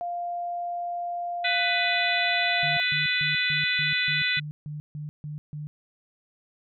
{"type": "tone", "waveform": "sine", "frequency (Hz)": 698.5, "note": "F5", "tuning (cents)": 0, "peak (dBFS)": -28, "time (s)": [0.01, 2.8], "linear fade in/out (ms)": 0}
{"type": "harmonic tone", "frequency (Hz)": 497.3, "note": "B4", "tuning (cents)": 12, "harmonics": [3, 4, 5, 6, 7, 8], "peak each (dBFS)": [-30, -27, -28, -38, -30, -32], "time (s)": [1.44, 4.4], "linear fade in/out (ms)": 10}
{"type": "tone bursts", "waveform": "sine", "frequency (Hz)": 149.6, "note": "D3", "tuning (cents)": 32, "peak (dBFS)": -32, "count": 11, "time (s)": [2.63, 5.67], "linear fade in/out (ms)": 0, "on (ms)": 140, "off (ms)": 150}
{"effects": []}